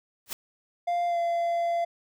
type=noise with exponential growth; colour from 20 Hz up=white; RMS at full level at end=-28 dBFS; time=0.26-0.33 s; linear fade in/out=1 ms; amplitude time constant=15 ms
type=tone with pitch glide; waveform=triangle; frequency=697 to 684.2 Hz; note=F5 to F5; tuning=-4 to -36 cents; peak=-22 dBFS; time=0.87-1.85 s; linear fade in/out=10 ms; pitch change=-32 cents; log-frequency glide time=1.07-1.18 s
effects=none